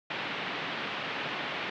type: band-pass noise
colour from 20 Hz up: white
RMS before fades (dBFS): -35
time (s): 0.1-1.7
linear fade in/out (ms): 5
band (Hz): 130 to 3200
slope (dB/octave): 24
effects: low-pass 5000 Hz 12 dB/octave